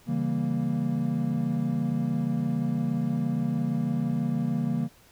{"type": "chord", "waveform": "triangle", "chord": "C# diminished seventh", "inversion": "none", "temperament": "equal", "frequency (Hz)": [138.59, 164.81, 196, 233.1], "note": ["C#3", "E3", "G3", "Bb3"], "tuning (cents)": [0, 0, 0, 0], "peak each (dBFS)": [-29, -28, -31, -26], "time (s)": [0.06, 4.89], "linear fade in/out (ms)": 50, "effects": ["pink hiss -57 dBFS RMS until 5.11 s"]}